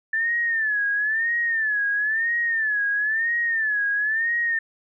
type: tone with vibrato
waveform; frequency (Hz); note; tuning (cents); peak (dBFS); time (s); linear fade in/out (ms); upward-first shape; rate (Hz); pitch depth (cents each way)
sine; 1760; A6; 0; -20; 0.13-4.59; 5; sine; 1; 120
effects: none